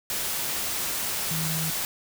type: tone in noise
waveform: sine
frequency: 160 Hz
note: D#3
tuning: 49 cents sharp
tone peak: -29 dBFS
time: 1.31-1.7 s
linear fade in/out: 0 ms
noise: white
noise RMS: -29 dBFS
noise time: 0.1-1.85 s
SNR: -3 dB
effects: none